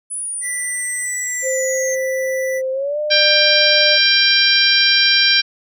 sine linear sweep, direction down, 9956 to 6272 Hz, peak -22 dBFS, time 0.1-1.96 s, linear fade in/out 20 ms
square tone, 1975.5 Hz, B6, in tune, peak -25 dBFS, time 0.41-2.62 s, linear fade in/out 50 ms
sine tone with pitch glide, 523.3 to 601.1 Hz, C5 to D5, 0 to +40 cents, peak -18 dBFS, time 1.42-3.99 s, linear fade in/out 50 ms, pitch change +240 cents, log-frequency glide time 2.72-2.99 s
harmonic tone, 792 Hz, G5, 18 cents sharp, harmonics 2 / 3 / 4 / 5 / 6 / 7, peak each -18 / -18 / -18 / -18 / -18 / -18 dBFS, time 3.1-5.42 s, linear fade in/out 20 ms
effects none

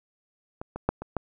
clicks, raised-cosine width 1 ms, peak -21 / -20 / -8 / -21 / -13 dBFS, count 5, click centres 0.615 / 0.76 / 0.89 / 1.02 / 1.167 s, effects none

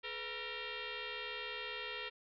sine tone with frequency modulation, 426.5 Hz, G#4, 46 cents sharp, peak -40 dBFS, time 0.03-2.1 s, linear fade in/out 20 ms, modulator 463 Hz, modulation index 7.2, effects none

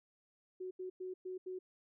sine tone bursts at uneven times, 370 Hz, F#4, in tune, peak -40 dBFS, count 5, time 0.6-0.71 / 0.79-0.9 / 1-1.14 / 1.25-1.38 / 1.46-1.59 s, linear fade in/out 10 ms, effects none

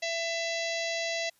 harmonic tone, 668 Hz, E5, 23 cents sharp, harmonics 1 / 3 / 4 / 5 / 6 / 7 / 8 / 9 / 10, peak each -33 / -35 / -38 / -42 / -39 / -42 / -45 / -44 / -45 dBFS, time 0.02-1.3 s, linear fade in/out 10 ms, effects white hiss -67 dBFS RMS until 1.39 s + resampled to 32000 Hz

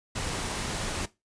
pink noise, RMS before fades -32 dBFS, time 0.15-1.06 s, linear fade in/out 10 ms, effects noise-tail reverb RT60 0.2 s tail -17 dB re dry + resampled to 22050 Hz

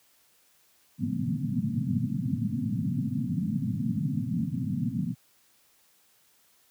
white band-pass noise, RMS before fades -29 dBFS, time 0.98-5.15 s, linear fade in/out 50 ms, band 100 to 260 Hz, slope 96 dB/octave, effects white hiss -64 dBFS RMS until 6.7 s + high-pass 60 Hz 12 dB/octave

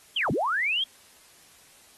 sine linear two-way sweep, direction down then up, 3322 to 103.83 to 3322 Hz, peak -23 dBFS, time 0.16-0.84 s, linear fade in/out 5 ms, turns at 0.31 s, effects white hiss -55 dBFS RMS until 1.97 s + AAC 32 kbps

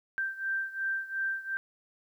sine beating tone pair, 1568 / 1570.8 Hz, G6 / G6, 0 / +3 cents, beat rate 2.8 Hz, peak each -32 / -35 dBFS, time 0.18-1.57 s, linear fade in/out 0 ms, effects 11-bit

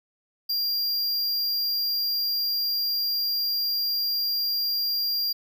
square tone, 4776 Hz, D8, 28 cents sharp, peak -24 dBFS, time 0.49-5.33 s, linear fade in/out 10 ms, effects none

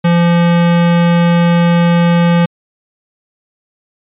square tone, 171.6 Hz, F3, 30 cents flat, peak -8 dBFS, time 0.04-2.46 s, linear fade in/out 10 ms, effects resampled to 8000 Hz

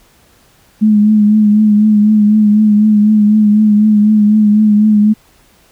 sine tone with vibrato, 211.5 Hz, G#3, 32 cents sharp, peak -5 dBFS, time 0.81-5.14 s, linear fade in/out 20 ms, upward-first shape triangle, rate 4 Hz, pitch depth 43 cents each way, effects pink hiss -49 dBFS RMS until 5.71 s

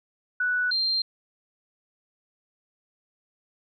sine tone pair in turn, 1480 / 4173 Hz, F#6 / C8, 0 / -5 cents, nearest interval octave + tritone, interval 1795 cents, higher second, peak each -22 dBFS, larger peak neither, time 0.4-0.71 / 0.71-1.02 s, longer neither, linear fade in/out 5 ms, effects none

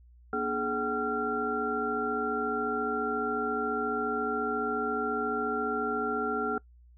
sine tone cluster, 239 / 293.3 / 423.5 / 757 / 1375 Hz, A#3 / D4 / G#4 / F#5 / F6, +43 / -2 / +34 / +39 / -27 cents, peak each -36 / -38 / -32 / -36 / -31 dBFS, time 0.33-6.58 s, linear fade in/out 2 ms, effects noise-tail reverb RT60 0.1 s tail -23 dB re dry + added 60 Hz sine -53 dBFS peak until 6.97 s

